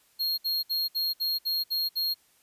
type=tone bursts; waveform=square; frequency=4255 Hz; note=C8; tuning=28 cents sharp; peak=-26 dBFS; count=8; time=0.19-2.144 s; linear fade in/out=20 ms; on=190 ms; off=62 ms; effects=white hiss -64 dBFS RMS until 2.42 s + resampled to 32000 Hz